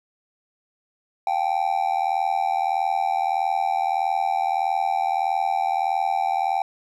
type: tone with amplitude modulation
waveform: triangle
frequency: 780 Hz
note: G5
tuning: 9 cents flat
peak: -14 dBFS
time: 1.27-6.62 s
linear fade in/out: 2 ms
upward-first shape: sine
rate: 81.6 Hz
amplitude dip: 95%
effects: none